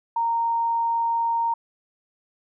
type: tone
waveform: sine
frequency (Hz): 926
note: A#5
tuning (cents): -12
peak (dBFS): -20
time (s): 0.16-1.54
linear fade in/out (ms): 5
effects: none